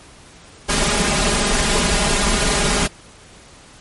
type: noise with comb filter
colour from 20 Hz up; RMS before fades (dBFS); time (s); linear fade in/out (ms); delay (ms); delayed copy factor
pink; -17; 0.68-2.88; 20; 4.9; +1
effects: pink hiss -44 dBFS RMS until 3.8 s + MP3 48 kbps